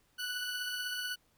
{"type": "beating tone pair", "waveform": "20% pulse", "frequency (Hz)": [1480, 1496], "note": ["F#6", "F#6"], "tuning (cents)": [0, 19], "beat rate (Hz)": 16, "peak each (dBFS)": [-31, -39], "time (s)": [0.18, 1.16], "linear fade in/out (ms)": 20, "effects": ["pink hiss -71 dBFS RMS until 1.37 s"]}